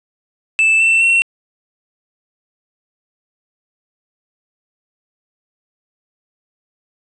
triangle tone with pitch steps, 2637 / 2677 / 2717 Hz, E7 / E7 / F7, 0 / +26 / -48 cents, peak -8 dBFS, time 0.59-1.22 s, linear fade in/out 0 ms, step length 210 ms, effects resampled to 24000 Hz

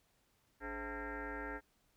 sine tone with frequency modulation, 659.3 Hz, E5, in tune, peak -40 dBFS, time 0.6-1.61 s, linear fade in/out 50 ms, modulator 237 Hz, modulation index 5.1, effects pink hiss -75 dBFS RMS until 1.96 s

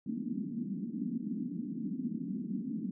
white band-pass noise, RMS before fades -37 dBFS, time 0.06-2.91 s, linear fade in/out 5 ms, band 180 to 270 Hz, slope 48 dB/octave, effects none

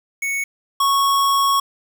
square tone pair in turn, 2217 / 1105.4 Hz, C#7 / C#6, 0 / -5 cents, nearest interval octave, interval 1205 cents, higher first, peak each -21 / -15 dBFS, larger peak second, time 0.22-0.44 / 0.8-1.6 s, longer second, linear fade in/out 5 ms, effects 7-bit

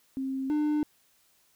sine / triangle tone pair in turn, 266.4 / 300 Hz, C4 / D4, +31 / +37 cents, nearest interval major second, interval 206 cents, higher second, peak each -29 / -22 dBFS, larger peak second, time 0.17-0.5 / 0.5-0.83 s, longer neither, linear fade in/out 0 ms, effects white hiss -66 dBFS RMS until 1.55 s

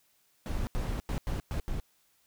brown noise bursts at uneven times, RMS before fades -32 dBFS, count 6, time 0.46-0.67 / 0.75-1 / 1.09-1.18 / 1.27-1.4 / 1.51-1.6 / 1.68-1.8 s, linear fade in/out 0 ms, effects white hiss -69 dBFS RMS until 2.26 s

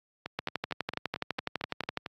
two click trains, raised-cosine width 0.3 ms, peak -19 / -14 dBFS, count 9 / 20, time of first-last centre 0.26-2.062 / 0.39-1.973 s, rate 4.44 / 12 Hz, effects high-pass 100 Hz 12 dB/octave + AAC 32 kbps

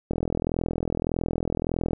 click train, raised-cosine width 2 ms, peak -12 dBFS, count 77, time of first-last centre 0.11-1.933 s, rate 41.7 Hz, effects none

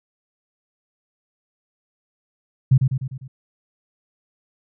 sine tone with echo, 131.2 Hz, C3, 5 cents sharp, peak -9 dBFS, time 2.71-2.78 s, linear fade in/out 10 ms, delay 100 ms, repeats 5, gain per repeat -5 dB, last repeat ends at 3.28 s, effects none

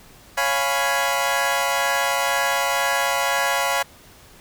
20% pulse chord, C# dominant seventh, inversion none, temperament equal, 554.4 / 698.5 / 830.6 / 987.8 Hz, C#5 / E#5 / G#5 / B5, 0 / 0 / 0 / 0 cents, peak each -20 dBFS, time 0.37-3.83 s, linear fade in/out 10 ms, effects pink hiss -48 dBFS RMS until 4.4 s

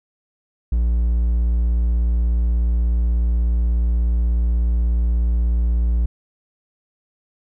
triangle tone, 58.27 Hz, A#1, in tune, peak -13 dBFS, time 0.72-6.06 s, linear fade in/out 5 ms, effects none

